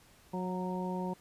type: harmonic tone with a mistuned harmonic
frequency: 182.6 Hz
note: F#3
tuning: 23 cents flat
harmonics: 1 / 2 / 3 / 4 / 5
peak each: -35 / -40 / -43 / -46 / -40 dBFS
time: 0.33-1.14 s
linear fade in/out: 10 ms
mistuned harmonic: 5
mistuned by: +23 cents
effects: pink hiss -61 dBFS RMS until 1.2 s + resampled to 32000 Hz